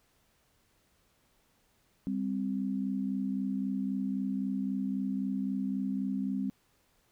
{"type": "tone pair together", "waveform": "sine", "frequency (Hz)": [197.8, 261.6], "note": ["G3", "C4"], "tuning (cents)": [16, 0], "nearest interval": "perfect fourth", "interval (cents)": 484, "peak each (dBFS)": [-32, -33], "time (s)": [2.07, 6.5], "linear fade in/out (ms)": 0, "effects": ["pink hiss -70 dBFS RMS until 7.11 s"]}